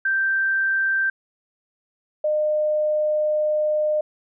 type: tone pair in turn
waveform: sine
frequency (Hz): 1567 / 608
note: G6 / D#5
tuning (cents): -1 / -40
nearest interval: octave + major third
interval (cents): 1639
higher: first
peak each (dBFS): -18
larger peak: neither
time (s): 0.05-1.1 / 2.24-4.01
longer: second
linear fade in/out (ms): 5
effects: none